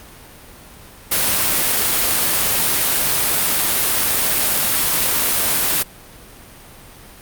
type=noise; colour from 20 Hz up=white; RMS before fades=-17 dBFS; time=1.11-5.83 s; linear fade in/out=10 ms; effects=pink hiss -41 dBFS RMS until 7.21 s + Opus 48 kbps